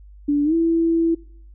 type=tone with pitch glide; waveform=sine; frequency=290 to 331.2 Hz; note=D4 to E4; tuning=-22 to +8 cents; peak=-15 dBFS; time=0.28-1.15 s; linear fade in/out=10 ms; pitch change=+230 cents; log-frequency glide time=0.44-0.54 s; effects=noise-tail reverb RT60 0.6 s tail -23 dB re dry + added 50 Hz sine -41 dBFS peak until 1.54 s